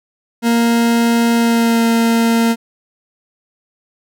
40% pulse tone with pitch glide, 233.1 to 229.9 Hz, A#3 to A#3, 0 to -24 cents, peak -10 dBFS, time 0.42-2.56 s, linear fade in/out 50 ms, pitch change -24 cents, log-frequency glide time 1.34-1.84 s, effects none

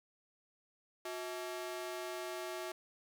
sawtooth ring-modulated tone, 503 Hz, B4, 32 cents sharp, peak -33 dBFS, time 1.05-2.72 s, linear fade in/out 5 ms, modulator 141 Hz, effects none

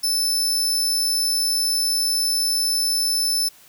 sawtooth tone, 5274 Hz, E8, in tune, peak -16 dBFS, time 0.03-3.49 s, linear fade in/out 10 ms, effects white hiss -50 dBFS RMS until 3.68 s

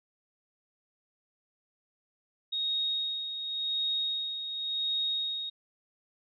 sine tone with tremolo, 3745 Hz, A#7, 7 cents sharp, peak -27 dBFS, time 2.52-5.5 s, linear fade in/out 10 ms, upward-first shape sine, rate 0.91 Hz, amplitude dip 55%, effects none

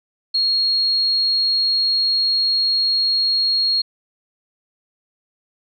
sine tone, 4285 Hz, C8, 40 cents sharp, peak -15 dBFS, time 0.34-3.82 s, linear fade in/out 10 ms, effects none

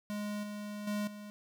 square tone with level steps, 207.7 Hz, G#3, in tune, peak -36 / -40 / -33 / -45 dBFS, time 0.1-1.3 s, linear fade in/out 0 ms, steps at 0.43 / 0.87 / 1.07 s, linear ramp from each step 5 ms, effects none

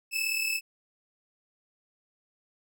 sawtooth tone pair together, 2599 / 2637 Hz, E7 / E7, -25 / 0 cents, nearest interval unison, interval 25 cents, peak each -27 dBFS, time 0.11-0.61 s, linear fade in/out 50 ms, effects none

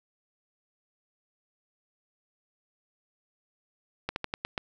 slowing click train, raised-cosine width 0.3 ms, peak -14 dBFS, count 6, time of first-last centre 4.09-4.578 s, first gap 71 ms, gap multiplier 1.16, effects none

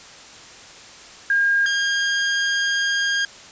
sine / sawtooth tone pair in turn, 1617 / 1617 Hz, G#6 / G#6, -47 / -47 cents, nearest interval unison, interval 0 cents, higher neither, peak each -15 dBFS, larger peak neither, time 1.3-1.66 / 1.66-3.25 s, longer second, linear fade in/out 2 ms, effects white hiss -42 dBFS RMS until 3.51 s + resampled to 16000 Hz

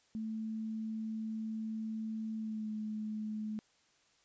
sine tone with pitch glide, 220 to 214.7 Hz, A3 to A3, 0 to -42 cents, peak -36 dBFS, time 0.15-3.59 s, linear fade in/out 0 ms, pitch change -42 cents, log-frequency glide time 2.37-2.7 s, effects white hiss -70 dBFS RMS until 4.24 s + resampled to 16000 Hz

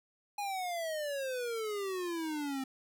square exponential sweep, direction down, 830.6 to 261.6 Hz, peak -35 dBFS, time 0.38-2.64 s, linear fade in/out 5 ms, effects none

